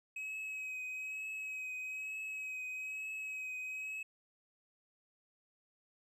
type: tone with vibrato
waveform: triangle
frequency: 2546 Hz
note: D#7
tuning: 39 cents sharp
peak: -38 dBFS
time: 0.16-4.03 s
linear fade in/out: 5 ms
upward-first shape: triangle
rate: 1.1 Hz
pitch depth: 26 cents each way
effects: none